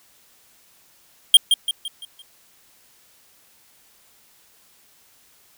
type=tone with echo; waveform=square; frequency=3206 Hz; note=G7; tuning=38 cents sharp; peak=-6 dBFS; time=1.34-1.37 s; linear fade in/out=2 ms; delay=170 ms; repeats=5; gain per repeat=-7 dB; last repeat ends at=2.22 s; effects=white hiss -56 dBFS RMS until 5.57 s